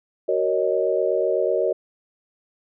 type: chord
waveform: sine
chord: D# minor seventh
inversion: first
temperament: equal with one note detuned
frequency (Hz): 375.4 / 466.2 / 554.4 / 622.3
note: F#4 / A#4 / C#5 / D#5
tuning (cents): +25 / 0 / 0 / 0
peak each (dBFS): -24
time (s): 0.28-1.73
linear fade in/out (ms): 10
effects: none